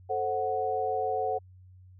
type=chord; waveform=sine; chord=F# diminished; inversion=first; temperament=equal with one note detuned; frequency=440 / 526.9 / 740 Hz; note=A4 / C5 / F#5; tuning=0 / +12 / 0 cents; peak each=-32 / -33 / -29 dBFS; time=0.09-1.39 s; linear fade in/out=20 ms; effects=added 92 Hz sine -50 dBFS peak until 1.99 s